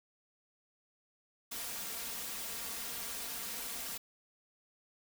white noise with comb filter, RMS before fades -41 dBFS, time 1.51-3.98 s, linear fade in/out 10 ms, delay 4.3 ms, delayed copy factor +0.55, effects none

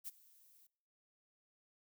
violet noise with ADSR envelope, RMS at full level -43 dBFS, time 0.04-0.67 s, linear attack 38 ms, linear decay 24 ms, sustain -23 dB, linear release 7 ms, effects noise-tail reverb RT60 0.7 s tail -24 dB re dry

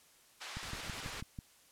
pink band-pass noise, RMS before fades -46 dBFS, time 0.4-1.22 s, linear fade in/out 20 ms, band 1100 to 6200 Hz, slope 12 dB/octave
click train, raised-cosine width 5 ms, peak -30 dBFS, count 6, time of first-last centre 0.57-1.388 s, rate 6.11 Hz
pink noise bursts, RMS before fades -48 dBFS, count 6, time 0.63-1.203 s, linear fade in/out 0 ms, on 78 ms, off 21 ms
effects white hiss -64 dBFS RMS until 1.71 s + low-pass 12000 Hz 12 dB/octave

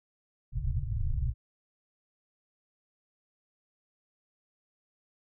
pink low-pass noise, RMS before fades -30 dBFS, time 0.52-1.34 s, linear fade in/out 50 ms, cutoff 140 Hz, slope 96 dB/octave, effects none

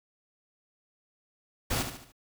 pink noise with echo, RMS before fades -29 dBFS, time 1.7-1.83 s, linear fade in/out 10 ms, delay 73 ms, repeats 4, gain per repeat -7 dB, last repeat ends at 2.122 s, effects none

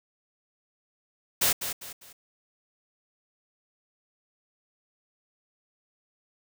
white noise with echo, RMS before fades -23 dBFS, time 1.41-1.53 s, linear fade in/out 10 ms, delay 200 ms, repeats 3, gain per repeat -9 dB, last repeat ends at 2.13 s, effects none

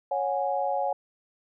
sine chord, C# suspended fourth, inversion none, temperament equal with one note detuned, 554.4 / 729.8 / 830.6 Hz, C#5 / F#5 / G#5, 0 / -24 / 0 cents, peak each -29 dBFS, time 0.11-0.93 s, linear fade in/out 5 ms, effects none

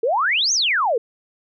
sine exponential two-way sweep, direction up then down, 427.3 to 6700 to 427.3 Hz, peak -16 dBFS, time 0.03-0.98 s, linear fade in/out 5 ms, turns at 0.53 s, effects none

